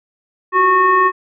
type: tone with frequency modulation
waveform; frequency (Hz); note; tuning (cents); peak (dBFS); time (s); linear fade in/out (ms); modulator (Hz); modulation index
sine; 1101; C#6; -12; -9; 0.52-1.12; 50; 726; 0.81
effects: none